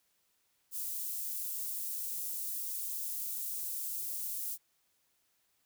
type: high-pass noise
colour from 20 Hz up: white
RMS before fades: -38 dBFS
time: 0.71-4.58 s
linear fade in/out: 50 ms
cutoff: 9900 Hz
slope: 12 dB/octave
effects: white hiss -75 dBFS RMS until 5.65 s